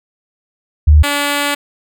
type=tone pair in turn; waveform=sine / 5% pulse; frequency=75.4 / 287.6 Hz; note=D2 / D4; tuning=+46 / -36 cents; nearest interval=octave + major seventh; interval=2318 cents; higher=second; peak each=-3 dBFS; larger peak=neither; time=0.87-1.03 / 1.03-1.55 s; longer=second; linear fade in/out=10 ms; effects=none